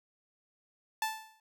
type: tone with exponential decay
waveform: sawtooth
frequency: 878 Hz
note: A5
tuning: 4 cents flat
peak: -24 dBFS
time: 1.02-1.4 s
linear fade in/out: 2 ms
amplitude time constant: 82 ms
effects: none